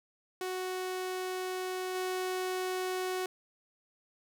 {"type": "tone with level steps", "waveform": "sawtooth", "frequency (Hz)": 370, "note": "F#4", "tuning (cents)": 0, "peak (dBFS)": [-30, -28], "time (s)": [0.41, 3.26], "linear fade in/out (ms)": 2, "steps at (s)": 1.94, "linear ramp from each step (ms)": 20, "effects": []}